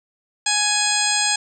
harmonic tone, 834 Hz, G#5, 7 cents sharp, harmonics 1 / 2 / 3 / 4 / 5 / 6 / 8 / 9 / 10, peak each -26 / -26 / -26 / -26 / -26 / -26 / -26 / -26 / -26 dBFS, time 0.46-1.36 s, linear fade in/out 5 ms, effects none

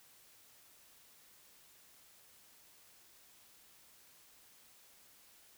silence, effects white hiss -63 dBFS RMS until 5.57 s

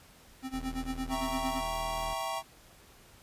square tone with tremolo, 262.2 Hz, C4, 4 cents sharp, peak -32 dBFS, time 0.42-1.62 s, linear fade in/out 50 ms, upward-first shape sine, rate 8.8 Hz, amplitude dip 90%
40% pulse tone, 40.07 Hz, E1, 48 cents flat, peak -38 dBFS, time 0.53-2.14 s, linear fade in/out 10 ms
square chord, E diminished seventh, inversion none, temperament equal, 659.3 / 784 / 932.3 / 1108.7 Hz, E5 / G5 / Bb5 / Db6, 0 / 0 / 0 / 0 cents, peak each -39 dBFS, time 1.09-2.43 s, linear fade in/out 50 ms
effects pink hiss -57 dBFS RMS until 3.22 s + resampled to 32000 Hz

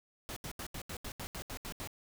pink noise bursts, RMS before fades -42 dBFS, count 11, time 0.29-1.874 s, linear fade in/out 0 ms, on 74 ms, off 77 ms, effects none

